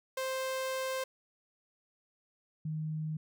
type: tone pair in turn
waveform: sawtooth / sine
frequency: 524 / 155.79 Hz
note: C5 / D#3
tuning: +2 / +3 cents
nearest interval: octave + major sixth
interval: 2099 cents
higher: first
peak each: -29 / -33 dBFS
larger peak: first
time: 0.17-1.04 / 2.65-3.17 s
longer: first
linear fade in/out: 5 ms
effects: none